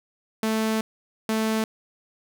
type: tone pair in turn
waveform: sawtooth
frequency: 220 / 220 Hz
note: A3 / A3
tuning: 0 / 0 cents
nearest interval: unison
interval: 0 cents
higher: neither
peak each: -18 dBFS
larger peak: neither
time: 0.43-0.81 / 1.29-1.64 s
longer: first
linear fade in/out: 2 ms
effects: none